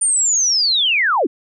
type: linear sweep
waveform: sine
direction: down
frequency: 9100 to 229.9 Hz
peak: -13 dBFS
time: 0.01-1.27 s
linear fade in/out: 10 ms
effects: none